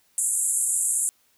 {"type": "band-pass noise", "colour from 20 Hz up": "pink", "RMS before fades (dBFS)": -24, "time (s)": [0.18, 1.09], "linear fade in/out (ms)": 0, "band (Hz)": [7300, 11000], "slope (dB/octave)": 96, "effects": ["white hiss -64 dBFS RMS until 1.37 s"]}